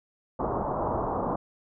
white low-pass noise, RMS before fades -29 dBFS, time 0.39-1.36 s, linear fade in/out 5 ms, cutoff 1100 Hz, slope 48 dB/octave, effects none

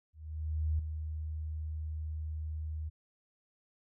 sine tone with ADSR envelope, 77.78 Hz, D#2, in tune, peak -27 dBFS, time 0.13-2.9 s, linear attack 660 ms, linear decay 5 ms, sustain -8 dB, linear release 21 ms, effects none

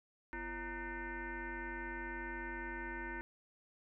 sine tone with frequency modulation, 926 Hz, A#5, 12 cents flat, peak -40 dBFS, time 0.33-3.21 s, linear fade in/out 0 ms, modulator 293 Hz, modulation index 3.7, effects none

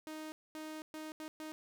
sawtooth tone bursts at uneven times, 311.1 Hz, D#4, in tune, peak -39 dBFS, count 5, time 0.07-0.32 / 0.55-0.82 / 0.94-1.12 / 1.2-1.28 / 1.4-1.52 s, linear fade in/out 0 ms, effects none

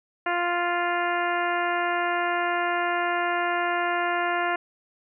harmonic tone, 349.2 Hz, F4, in tune, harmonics 1 / 2 / 3 / 4 / 5 / 6 / 7 / 8, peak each -31 / -27 / -30 / -30 / -31 / -35 / -39 / -39 dBFS, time 0.26-4.56 s, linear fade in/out 5 ms, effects none

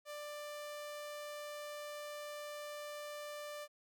sawtooth tone, 591 Hz, D5, 11 cents sharp, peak -40 dBFS, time 0.05-3.68 s, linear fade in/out 50 ms, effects none

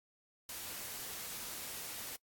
white noise, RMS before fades -44 dBFS, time 0.49-2.16 s, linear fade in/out 2 ms, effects noise-tail reverb RT60 0.1 s tail -26 dB re dry + AAC 64 kbps

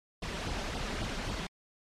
pink noise with flanger, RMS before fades -35 dBFS, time 0.22-1.47 s, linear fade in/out 5 ms, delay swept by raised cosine 0.21 to 5.31 ms, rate 3.7 Hz, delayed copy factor +0.85, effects low-pass 5000 Hz 12 dB/octave + MP3 64 kbps

